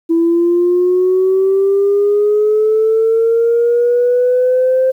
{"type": "linear sweep", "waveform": "sine", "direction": "up", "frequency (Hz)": [329.6, 523.3], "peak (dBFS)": -8, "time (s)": [0.09, 4.92], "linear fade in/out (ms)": 20, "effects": ["tanh soft clip ceiling -5 dBFS", "8-bit"]}